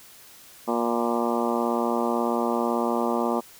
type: harmonic tone with a mistuned harmonic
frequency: 118.1 Hz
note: A#2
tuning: 23 cents sharp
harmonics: 2 / 3 / 4 / 5 / 6 / 7 / 8 / 9 / 10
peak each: -27 / -29 / -30 / -31 / -32 / -32 / -33 / -34 / -34 dBFS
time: 0.67-3.41 s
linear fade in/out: 20 ms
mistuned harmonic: 9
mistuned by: -28 cents
effects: white hiss -49 dBFS RMS until 3.59 s